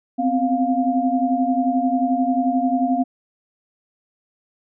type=tone cluster; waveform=sine; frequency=253.1 / 264.4 / 702 Hz; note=B3 / C4 / F5; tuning=+43 / +18 / +9 cents; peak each=-21 dBFS; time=0.18-3.04 s; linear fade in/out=20 ms; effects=none